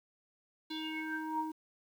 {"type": "tone with low-pass filter sweep", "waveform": "square", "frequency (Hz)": 314.5, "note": "D#4", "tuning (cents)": 19, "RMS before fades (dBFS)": -38, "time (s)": [0.7, 1.52], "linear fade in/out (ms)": 10, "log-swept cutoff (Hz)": [4000, 710], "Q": 8.4, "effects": ["10-bit"]}